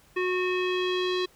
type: tone with low-pass filter sweep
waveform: square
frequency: 365.2 Hz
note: F#4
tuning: 23 cents flat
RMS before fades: -27 dBFS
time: 0.16-1.26 s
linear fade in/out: 10 ms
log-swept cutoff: 2300 to 3900 Hz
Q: 3.7
effects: pink hiss -59 dBFS RMS until 1.35 s